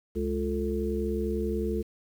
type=harmonic tone with a mistuned harmonic; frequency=70.2 Hz; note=C#2; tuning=22 cents sharp; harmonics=1 / 3 / 5 / 6; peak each=-32 / -32 / -32 / -32 dBFS; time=0.15-1.83 s; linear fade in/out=20 ms; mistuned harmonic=6; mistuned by=+84 cents; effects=9-bit